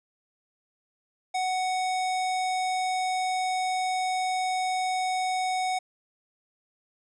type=tone; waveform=square; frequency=743 Hz; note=F#5; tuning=7 cents sharp; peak=-26 dBFS; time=1.34-5.79 s; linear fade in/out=10 ms; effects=resampled to 22050 Hz